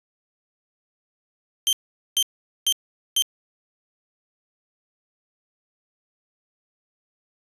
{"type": "tone bursts", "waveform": "sawtooth", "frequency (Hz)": 3136, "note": "G7", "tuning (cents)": 0, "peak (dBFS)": -14, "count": 4, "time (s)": [1.67, 3.222], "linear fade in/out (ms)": 0, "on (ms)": 58, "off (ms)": 440, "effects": ["resampled to 32000 Hz"]}